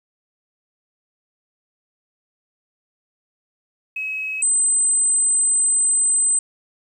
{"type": "tone pair in turn", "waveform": "sine", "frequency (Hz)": [2559, 8124], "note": ["D#7", "B8"], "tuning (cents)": [48, 48], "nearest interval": "octave + minor sixth", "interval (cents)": 2000, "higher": "second", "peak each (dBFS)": [-23, -12], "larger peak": "second", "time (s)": [[3.96, 4.42], [4.42, 6.39]], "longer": "second", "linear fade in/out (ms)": 5, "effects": ["tanh soft clip ceiling -14 dBFS", "9-bit"]}